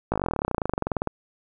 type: slowing click train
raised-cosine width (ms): 1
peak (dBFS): -10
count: 30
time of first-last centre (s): 0.12-1.073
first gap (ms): 18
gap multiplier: 1.04
effects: none